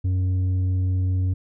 sine tone with tanh clipping, 92.5 Hz, F#2, in tune, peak -20 dBFS, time 0.04-1.34 s, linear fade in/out 10 ms, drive 5 dB, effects none

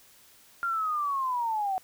sine linear sweep, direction down, 1399 to 740 Hz, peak -26 dBFS, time 0.63-1.78 s, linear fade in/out 0 ms, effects white hiss -57 dBFS RMS until 1.83 s

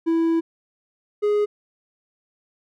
triangle tone pair in turn, 329.6 / 416 Hz, E4 / G#4, 0 / +3 cents, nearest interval major third, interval 403 cents, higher second, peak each -15 dBFS, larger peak neither, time 0.06-0.41 / 1.22-1.46 s, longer first, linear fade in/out 20 ms, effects none

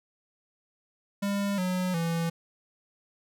square tone with pitch steps, 200.7 / 182.98 / 166.83 Hz, G3 / F#3 / E3, +41 / -19 / +21 cents, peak -27 dBFS, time 1.22-2.3 s, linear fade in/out 10 ms, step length 360 ms, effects none

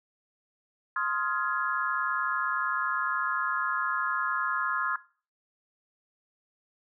sine chord, F minor seventh, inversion second, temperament just, 1047.7 / 1257.2 / 1396.9 / 1676.3 Hz, C6 / Eb6 / F6 / Ab6, +2 / +18 / 0 / +16 cents, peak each -32 dBFS, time 0.96-4.96 s, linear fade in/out 2 ms, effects noise-tail reverb RT60 0.4 s tail -18 dB re dry

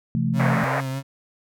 sine chord, A minor, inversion first, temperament equal with one note detuned, 130.81 / 168.96 / 220 Hz, C3 / E3 / A3, 0 / +43 / 0 cents, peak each -24 dBFS, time 0.15-0.64 s, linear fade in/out 0 ms
35% pulse tone with vibrato, 134.1 Hz, C3, 43 cents sharp, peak -24 dBFS, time 0.33-1.03 s, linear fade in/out 50 ms, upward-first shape triangle, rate 4.9 Hz, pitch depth 40 cents each way
pink band-pass noise, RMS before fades -25 dBFS, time 0.39-0.81 s, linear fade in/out 10 ms, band 480 to 2200 Hz, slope 48 dB/octave
effects none

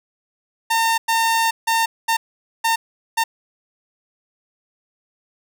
sawtooth tone bursts at uneven times, 909 Hz, A#5, 44 cents flat, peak -12 dBFS, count 6, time 0.7-0.98 / 1.08-1.51 / 1.67-1.86 / 2.08-2.17 / 2.64-2.76 / 3.17-3.24 s, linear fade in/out 10 ms, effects none

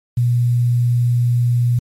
sine tone with quantisation, 121.1 Hz, B2, 34 cents flat, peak -12 dBFS, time 0.17-1.79 s, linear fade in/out 5 ms, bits 7, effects MP3 64 kbps

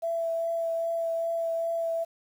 sine tone with vibrato, 665 Hz, E5, 15 cents sharp, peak -26 dBFS, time 0.02-2.05 s, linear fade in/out 20 ms, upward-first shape triangle, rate 2.5 Hz, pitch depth 13 cents each way, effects 9-bit

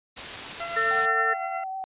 white noise, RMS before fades -34 dBFS, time 0.16-1.07 s, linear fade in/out 20 ms
20% pulse tone with tremolo, 680 Hz, F5, 46 cents flat, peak -24 dBFS, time 0.6-1.64 s, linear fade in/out 5 ms, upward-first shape triangle, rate 8.6 Hz, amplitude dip 50%
harmonic tone, 450 Hz, A4, 39 cents sharp, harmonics 1 / 3 / 4, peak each -31 / -25 / -24 dBFS, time 0.76-1.34 s, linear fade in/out 10 ms
sine tone with vibrato, 764 Hz, G5, 45 cents flat, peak -30 dBFS, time 0.91-1.84 s, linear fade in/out 0 ms, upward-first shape triangle, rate 7.3 Hz, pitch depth 16 cents each way
effects resampled to 8000 Hz

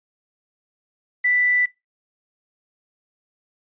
sine tone with quantisation, 1979 Hz, B6, 3 cents sharp, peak -16 dBFS, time 1.24-1.66 s, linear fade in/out 10 ms, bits 7, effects noise-tail reverb RT60 0.2 s tail -19 dB re dry + resampled to 8000 Hz

